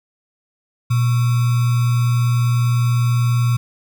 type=tone with sample-and-hold; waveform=sine; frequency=120.2 Hz; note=B2; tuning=46 cents flat; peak=-13 dBFS; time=0.9-3.57 s; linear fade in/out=10 ms; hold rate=1225 Hz; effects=none